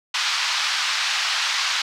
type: band-pass noise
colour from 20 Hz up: white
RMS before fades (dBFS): -23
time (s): 0.14-1.82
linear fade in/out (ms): 5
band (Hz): 970 to 5100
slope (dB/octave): 24
effects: none